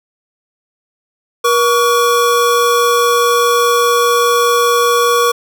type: tone pair together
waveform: square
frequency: 478 / 1130.3 Hz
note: A#4 / C#6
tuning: +43 / +33 cents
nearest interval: octave + minor third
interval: 1490 cents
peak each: -13 dBFS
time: 1.44-5.32 s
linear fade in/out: 10 ms
effects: none